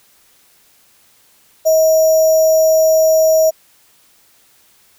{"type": "tone with sample-and-hold", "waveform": "sine", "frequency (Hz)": 636, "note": "D#5", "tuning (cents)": 38, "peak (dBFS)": -8, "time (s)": [1.65, 3.51], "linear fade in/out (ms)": 20, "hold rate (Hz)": 6300, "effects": ["white hiss -52 dBFS RMS until 4.98 s"]}